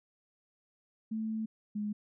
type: tone pair in turn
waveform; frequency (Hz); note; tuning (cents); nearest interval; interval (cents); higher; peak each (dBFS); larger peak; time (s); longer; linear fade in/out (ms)
sine; 220 / 209; A3 / G#3; 0 / +11; minor second; 89; first; -32 / -32; neither; 1.11-1.46 / 1.75-1.93; first; 10
effects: none